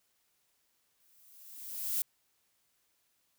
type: noise with exponential growth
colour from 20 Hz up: violet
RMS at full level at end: -30 dBFS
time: 1-2.02 s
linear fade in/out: 2 ms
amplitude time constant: 220 ms
effects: white hiss -75 dBFS RMS until 3.38 s